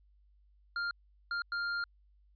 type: tone bursts at uneven times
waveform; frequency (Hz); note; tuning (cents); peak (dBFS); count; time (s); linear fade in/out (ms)
square; 1400; F6; +4; -33; 3; 0.76-0.91 / 1.31-1.42 / 1.52-1.84; 2
effects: added 50 Hz sine -62 dBFS peak until 2.35 s + resampled to 11025 Hz